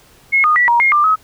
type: tone with pitch steps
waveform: sine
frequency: 2170 / 1229 / 1952 / 946 / 2138 / 1189 / 1277 Hz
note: C#7 / D#6 / B6 / A#5 / C7 / D6 / D#6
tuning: -37 / -22 / -21 / +25 / +37 / +21 / +45 cents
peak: -9 dBFS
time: 0.32-1.16 s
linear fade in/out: 20 ms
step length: 120 ms
effects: pink hiss -48 dBFS RMS until 1.23 s